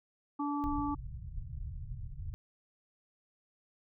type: harmonic tone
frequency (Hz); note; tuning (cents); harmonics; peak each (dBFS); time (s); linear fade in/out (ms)
289.1; D4; -27; 1 / 3 / 4; -33 / -38 / -39; 0.39-0.95; 10
type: low-pass noise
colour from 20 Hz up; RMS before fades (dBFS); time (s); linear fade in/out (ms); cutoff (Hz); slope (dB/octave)
pink; -41; 0.64-2.34; 0; 140; 48
effects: none